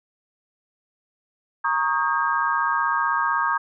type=chord; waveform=sine; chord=Eb dominant seventh; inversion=second; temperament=equal with one note detuned; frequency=932.3 / 1108.7 / 1244.5 / 1606.5 Hz; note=Bb5 / Db6 / Eb6 / G6; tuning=0 / 0 / 0 / +42 cents; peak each=-25 dBFS; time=1.64-3.58 s; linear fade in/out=10 ms; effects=none